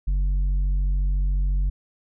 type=tone with tanh clipping; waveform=sine; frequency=47.03 Hz; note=F#1; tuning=29 cents sharp; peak=-20 dBFS; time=0.07-1.7 s; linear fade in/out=10 ms; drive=5 dB; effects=none